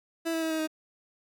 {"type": "tone with pitch steps", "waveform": "30% pulse", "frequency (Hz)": [329.7, 325.5, 321.4, 317.4, 313.4], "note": ["E4", "E4", "E4", "D#4", "D#4"], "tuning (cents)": [0, -22, -44, 35, 13], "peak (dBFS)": -25, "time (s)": [0.25, 0.675], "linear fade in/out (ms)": 20, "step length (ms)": 85, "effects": []}